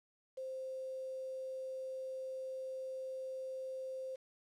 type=tone with quantisation; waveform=sine; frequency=523.3 Hz; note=C5; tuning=in tune; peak=-40 dBFS; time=0.37-4.16 s; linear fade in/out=10 ms; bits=10; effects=low-pass 8000 Hz 12 dB/octave